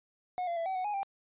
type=tone with pitch steps; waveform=triangle; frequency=727 / 686 / 667 / 761 / 740 / 831 / 789 Hz; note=F#5 / F5 / E5 / F#5 / F#5 / G#5 / G5; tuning=-31 / -31 / +20 / +48 / 0 / +1 / +11 cents; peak=-29 dBFS; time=0.38-1.031 s; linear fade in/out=0 ms; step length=93 ms; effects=resampled to 8000 Hz